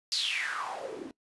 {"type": "noise with band-pass filter sweep", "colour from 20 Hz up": "white", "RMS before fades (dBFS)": -34, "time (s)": [0.12, 1.11], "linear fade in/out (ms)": 0, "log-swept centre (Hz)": [4800, 250], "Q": 7.4, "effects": ["noise-tail reverb RT60 0.1 s tail -21 dB re dry", "resampled to 24000 Hz"]}